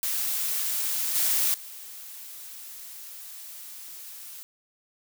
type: noise with level steps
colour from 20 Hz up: blue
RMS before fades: -28 / -24 / -42 dBFS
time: 0.03-4.43 s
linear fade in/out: 0 ms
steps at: 1.15 / 1.54 s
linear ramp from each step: 2 ms
effects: none